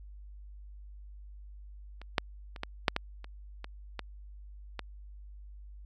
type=clicks; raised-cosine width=0.3 ms; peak=-30 / -8 / -27 / -17 / -6 / -12 / -29 / -24 / -19 / -19 dBFS; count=10; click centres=2.016 / 2.182 / 2.562 / 2.634 / 2.882 / 2.964 / 3.244 / 3.644 / 3.993 / 4.793 s; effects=added 50 Hz sine -45 dBFS peak until 5.85 s + MP3 96 kbps